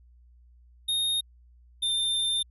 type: tone pair in turn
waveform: square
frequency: 3706 / 3594 Hz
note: A#7 / A7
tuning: -11 / +36 cents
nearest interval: minor second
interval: 53 cents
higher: first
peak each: -25 / -25 dBFS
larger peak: neither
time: 0.88-1.21 / 1.82-2.43 s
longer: second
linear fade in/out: 10 ms
effects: added 60 Hz sine -53 dBFS peak until 2.5 s + resampled to 32000 Hz